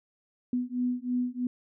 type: beating tone pair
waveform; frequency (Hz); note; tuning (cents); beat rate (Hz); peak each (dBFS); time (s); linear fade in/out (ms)
sine; 246.3 / 249.4; B3 / B3; -5 / +17; 3.1; -30; 0.53-1.47; 2
effects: none